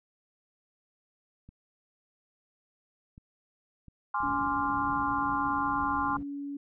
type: clicks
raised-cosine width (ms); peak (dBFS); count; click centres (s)
5; -37; 5; 1.49 / 3.179 / 3.883 / 4.205 / 4.303
type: chord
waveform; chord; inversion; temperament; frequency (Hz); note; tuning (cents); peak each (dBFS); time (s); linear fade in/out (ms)
sine; D half-diminished seventh; second; equal; 830.6 / 1046.5 / 1174.7 / 1396.9; Ab5 / C6 / D6 / F6; 0 / 0 / 0 / 0; -33 / -30 / -34 / -35; 4.14-6.17; 5
type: low-pass noise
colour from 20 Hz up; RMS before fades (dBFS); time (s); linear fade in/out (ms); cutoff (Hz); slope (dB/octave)
white; -44; 4.22-6.23; 2; 180; 12
type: tone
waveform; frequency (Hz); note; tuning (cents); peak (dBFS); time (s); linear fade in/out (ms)
sine; 283.3; C#4; +38; -34; 4.23-6.57; 5
effects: none